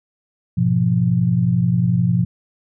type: chord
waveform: sine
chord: F diminished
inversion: first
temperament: equal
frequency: 103.83 / 123.47 / 174.61 Hz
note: Ab2 / Cb3 / F3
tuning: 0 / 0 / 0 cents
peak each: -23 / -17 / -17 dBFS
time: 0.57-2.25 s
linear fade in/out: 10 ms
effects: none